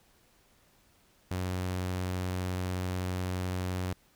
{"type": "tone", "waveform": "sawtooth", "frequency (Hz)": 91.6, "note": "F#2", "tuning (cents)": -17, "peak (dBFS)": -27, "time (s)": [1.31, 3.93], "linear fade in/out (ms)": 0, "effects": ["pink hiss -65 dBFS RMS until 4.15 s"]}